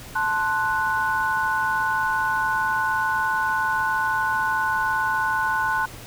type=chord; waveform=sine; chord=F# diminished; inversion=first; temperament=equal; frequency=880 / 1046.5 / 1480 Hz; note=A5 / C6 / F#6; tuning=0 / 0 / 0 cents; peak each=-25 / -26 / -23 dBFS; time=0.15-5.86 s; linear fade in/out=10 ms; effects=added 117 Hz sine -46 dBFS peak until 6.06 s + pink hiss -41 dBFS RMS until 6.06 s